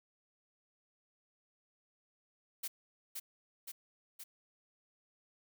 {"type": "noise with echo", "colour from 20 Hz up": "blue", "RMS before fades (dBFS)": -39, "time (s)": [2.63, 2.68], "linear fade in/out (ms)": 10, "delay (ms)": 520, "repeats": 3, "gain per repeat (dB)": -3, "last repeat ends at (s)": 4.24, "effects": []}